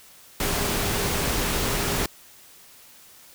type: tone in noise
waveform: sine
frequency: 404 Hz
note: G#4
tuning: 48 cents flat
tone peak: -35 dBFS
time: 0.4-2.06 s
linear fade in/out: 2 ms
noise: pink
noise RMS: -25 dBFS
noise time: 0.4-2.06 s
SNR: -13 dB
effects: white hiss -50 dBFS RMS until 3.34 s